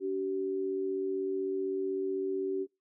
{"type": "tone pair together", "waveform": "sine", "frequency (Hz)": [286.4, 382.3], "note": ["D4", "G4"], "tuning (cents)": [-43, -43], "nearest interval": "perfect fourth", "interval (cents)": 500, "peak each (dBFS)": [-37, -30], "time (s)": [0, 2.67], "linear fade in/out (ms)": 50, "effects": ["noise-tail reverb RT60 0.2 s tail -21 dB re dry"]}